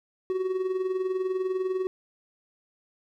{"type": "tone with tremolo", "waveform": "triangle", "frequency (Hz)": 373.9, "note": "F#4", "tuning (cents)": 18, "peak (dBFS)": -21, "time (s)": [0.3, 1.87], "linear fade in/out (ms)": 0, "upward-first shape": "sine", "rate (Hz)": 20, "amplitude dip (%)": 60, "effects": []}